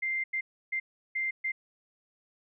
sine tone bursts at uneven times, 2093 Hz, C7, in tune, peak -28 dBFS, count 5, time 0.02-0.24 / 0.33-0.41 / 0.72-0.8 / 1.15-1.31 / 1.44-1.52 s, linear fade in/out 10 ms, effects none

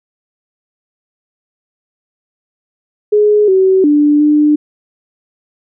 sine tone with pitch steps, 418.9 / 379.2 / 294.8 / 298.7 Hz, G#4 / F#4 / D4 / D4, +15 / +43 / +7 / +29 cents, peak -6 dBFS, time 3.12-4.56 s, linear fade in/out 10 ms, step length 360 ms, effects none

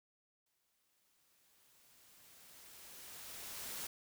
white noise with exponential growth, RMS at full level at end -43 dBFS, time 0.46-3.87 s, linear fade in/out 5 ms, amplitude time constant 740 ms, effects none

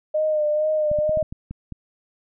sine tone with vibrato, 610 Hz, D#5, 34 cents flat, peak -18 dBFS, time 0.14-1.23 s, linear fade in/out 10 ms, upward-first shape sine, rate 2.2 Hz, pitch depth 33 cents each way
clicks, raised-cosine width 5 ms, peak -20 dBFS, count 8, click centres 0.915 / 0.988 / 1.094 / 1.173 / 1.227 / 1.325 / 1.51 / 1.723 s
effects none

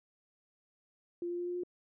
sine tone with pitch steps, 347.3 / 349.5 / 351.7 / 354 / 356.2 Hz, F4 / F4 / F4 / F4 / F4, -10 / +1 / +12 / +23 / +34 cents, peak -34 dBFS, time 1.22-1.635 s, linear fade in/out 2 ms, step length 83 ms, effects none

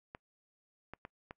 clicks, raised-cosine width 0.5 ms, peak -29 dBFS, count 4, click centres 0.149 / 0.936 / 1.051 / 1.309 s, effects noise-tail reverb RT60 0.1 s tail -25 dB re dry

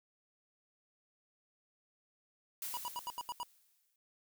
blue noise with exponential decay, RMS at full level -40 dBFS, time 2.62-3.96 s, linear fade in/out 2 ms, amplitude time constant 290 ms
square tone bursts, 969 Hz, B5, 33 cents flat, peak -38 dBFS, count 7, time 2.74-3.431 s, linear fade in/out 0 ms, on 31 ms, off 79 ms
effects none

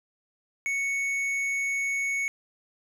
triangle tone with tanh clipping, 2217 Hz, C#7, in tune, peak -27 dBFS, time 0.66-2.28 s, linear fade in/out 0 ms, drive 12 dB, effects none

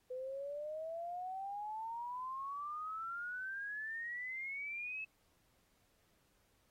sine exponential sweep, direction up, 501 to 2617 Hz, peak -40 dBFS, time 0.1-5.05 s, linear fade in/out 10 ms, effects pink hiss -75 dBFS RMS until 6.7 s + AAC 48 kbps

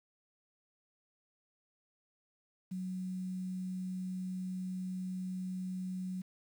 sine tone with quantisation, 185 Hz, F#3, in tune, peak -36 dBFS, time 2.71-6.22 s, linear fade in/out 10 ms, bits 10, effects none

